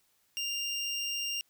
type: tone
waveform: 25% pulse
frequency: 2794 Hz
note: F7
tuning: in tune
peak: -28 dBFS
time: 0.37-1.41 s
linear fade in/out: 0 ms
effects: white hiss -71 dBFS RMS until 1.49 s

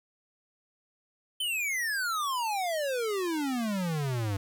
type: exponential sweep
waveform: square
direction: down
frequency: 3111 to 95.6 Hz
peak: -29 dBFS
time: 1.4-4.37 s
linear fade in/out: 5 ms
effects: 11-bit

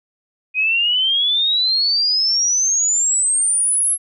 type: exponential sweep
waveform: sine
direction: up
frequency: 2489 to 11175 Hz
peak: -14 dBFS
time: 0.54-3.98 s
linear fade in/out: 50 ms
effects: none

